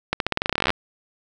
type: accelerating click train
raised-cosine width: 0.3 ms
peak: -4 dBFS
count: 19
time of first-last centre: 0.13-0.704 s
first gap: 72 ms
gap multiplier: 0.89
effects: none